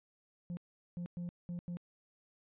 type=tone bursts at uneven times; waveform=sine; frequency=174.61 Hz; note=F3; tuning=in tune; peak=-35 dBFS; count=5; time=0.5-0.57 / 0.97-1.06 / 1.17-1.29 / 1.49-1.59 / 1.68-1.77 s; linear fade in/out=0 ms; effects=tanh soft clip ceiling -37 dBFS + resampled to 8000 Hz